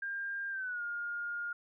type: tone with pitch glide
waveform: sine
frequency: 1601 to 1418.1 Hz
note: G6 to F6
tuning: +36 to +26 cents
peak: -35 dBFS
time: 0.02-1.53 s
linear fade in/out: 5 ms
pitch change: -210 cents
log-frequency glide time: 0.5-0.82 s
effects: none